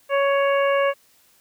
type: harmonic tone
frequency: 557 Hz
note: C#5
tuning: 8 cents sharp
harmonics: 1 / 2 / 3 / 4 / 5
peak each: -18 / -24 / -28 / -30 / -32 dBFS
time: 0.09-0.94 s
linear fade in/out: 50 ms
effects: white hiss -58 dBFS RMS until 1.4 s